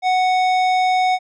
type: tone with tanh clipping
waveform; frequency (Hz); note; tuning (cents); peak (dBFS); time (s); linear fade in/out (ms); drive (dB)
sine; 740; F#5; 0; -16; 0.02-1.19; 50; 17
effects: low-pass 6000 Hz 12 dB/octave